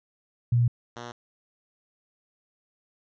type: tone pair in turn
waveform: sine / 5% pulse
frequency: 119.7 / 119.7 Hz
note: A#2 / A#2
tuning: +46 / +46 cents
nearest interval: unison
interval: 0 cents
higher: neither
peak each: -18 / -26 dBFS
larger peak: first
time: 0.52-0.68 / 0.96-1.12 s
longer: neither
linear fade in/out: 5 ms
effects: resampled to 16000 Hz